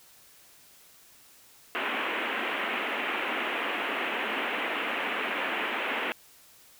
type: band-pass noise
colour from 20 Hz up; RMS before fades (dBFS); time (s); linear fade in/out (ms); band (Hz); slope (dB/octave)
white; -31; 1.75-6.12; 0; 220 to 2900; 48
effects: white hiss -56 dBFS RMS until 6.79 s